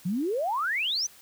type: exponential sweep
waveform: sine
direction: up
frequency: 164.81 to 6272 Hz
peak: -25 dBFS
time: 0.05-1.07 s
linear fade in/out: 10 ms
effects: white hiss -53 dBFS RMS until 1.21 s